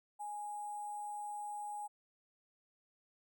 sine tone with sample-and-hold, 830.6 Hz, G#5, in tune, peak -40 dBFS, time 0.19-1.88 s, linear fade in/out 20 ms, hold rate 8820 Hz, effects none

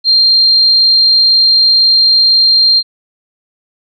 sine tone, 4186 Hz, C8, in tune, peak -5 dBFS, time 0.04-2.83 s, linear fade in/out 50 ms, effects none

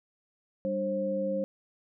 sine tone cluster, 196.6 / 297.3 / 534 Hz, G3 / D4 / C5, +5 / +21 / +35 cents, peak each -33 / -38 / -29 dBFS, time 0.65-1.44 s, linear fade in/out 0 ms, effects none

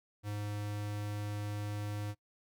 square tone, 103.8 Hz, G#2, in tune, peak -37 dBFS, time 0.23-2.15 s, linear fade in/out 50 ms, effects noise-tail reverb RT60 0.1 s tail -21 dB re dry

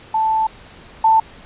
sine tone pair in turn, 880 / 887.7 Hz, A5 / A5, 0 / +15 cents, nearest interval unison, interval 15 cents, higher second, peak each -14 / -9 dBFS, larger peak second, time 0.14-0.47 / 1.04-1.2 s, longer first, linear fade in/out 5 ms, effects pink hiss -42 dBFS RMS until 1.45 s + resampled to 8000 Hz

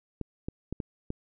clicks, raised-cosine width 3 ms, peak -20 dBFS, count 5, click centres 0.213 / 0.485 / 0.726 / 0.802 / 1.104 s, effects none

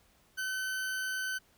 40% pulse tone, 1523 Hz, F#6, 50 cents sharp, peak -32 dBFS, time 0.37-1.39 s, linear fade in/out 20 ms, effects pink hiss -66 dBFS RMS until 1.57 s

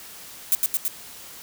violet noise with echo, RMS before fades -18 dBFS, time 0.52-0.55 s, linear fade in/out 0 ms, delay 110 ms, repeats 3, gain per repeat -2 dB, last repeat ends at 0.88 s, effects white hiss -42 dBFS RMS until 1.42 s

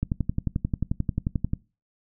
click train, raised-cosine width 5 ms, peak -12 dBFS, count 18, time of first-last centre 0.03-1.534 s, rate 11.3 Hz, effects noise-tail reverb RT60 0.3 s tail -22 dB re dry

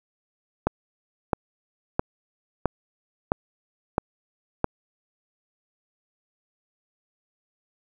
click train, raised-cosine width 1 ms, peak -6 dBFS, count 7, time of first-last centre 0.67-4.644 s, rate 1.51 Hz, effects 8-bit

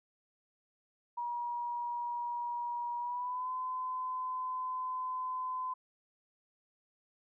sine tone with pitch glide, 957 to 1019.8 Hz, A#5 to C6, +45 to -45 cents, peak -34 dBFS, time 1.17-5.74 s, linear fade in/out 10 ms, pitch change +110 cents, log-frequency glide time 2.98-3.5 s, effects none

